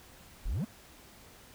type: exponential sweep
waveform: triangle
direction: up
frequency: 30.79 to 246.9 Hz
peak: -28 dBFS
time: 0.45-0.65 s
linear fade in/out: 10 ms
effects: pink hiss -55 dBFS RMS until 1.54 s